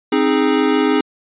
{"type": "chord", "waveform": "square", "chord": "Ab major", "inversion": "first", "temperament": "equal with one note detuned", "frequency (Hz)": [264.7, 311.1, 415.3], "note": ["C4", "Eb4", "Ab4"], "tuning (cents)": [20, 0, 0], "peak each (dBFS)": -18, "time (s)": [0.12, 1.01], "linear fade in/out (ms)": 5, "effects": ["resampled to 8000 Hz"]}